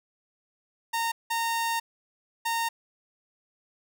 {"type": "tone bursts at uneven times", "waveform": "sawtooth", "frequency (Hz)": 920, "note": "A#5", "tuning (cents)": -23, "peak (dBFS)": -22, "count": 3, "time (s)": [[0.93, 1.12], [1.3, 1.8], [2.45, 2.69]], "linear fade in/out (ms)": 10, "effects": []}